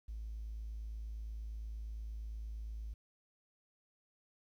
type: tone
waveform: triangle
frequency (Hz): 54.3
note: A1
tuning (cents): -22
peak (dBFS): -37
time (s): 0.08-2.94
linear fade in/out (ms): 10
effects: tanh soft clip ceiling -38 dBFS + 12-bit